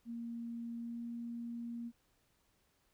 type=tone with pitch glide; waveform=sine; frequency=233.5 to 235.1 Hz; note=A#3 to A#3; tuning=+3 to +15 cents; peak=-40 dBFS; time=0.05-1.92 s; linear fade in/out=50 ms; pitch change=+12 cents; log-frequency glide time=0.78-1.02 s; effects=pink hiss -75 dBFS RMS until 2.93 s